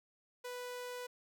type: tone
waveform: sawtooth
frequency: 493.9 Hz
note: B4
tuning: in tune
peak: -38 dBFS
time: 0.44-1.07 s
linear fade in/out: 10 ms
effects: none